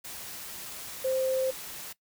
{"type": "tone in noise", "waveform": "sine", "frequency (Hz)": 523.3, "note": "C5", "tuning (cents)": 0, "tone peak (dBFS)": -25, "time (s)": [1.04, 1.51], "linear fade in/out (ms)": 10, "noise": "white", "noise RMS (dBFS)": -41, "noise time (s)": [0.04, 1.93], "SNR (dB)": 13, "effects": ["noise-tail reverb RT60 0.1 s tail -19 dB re dry"]}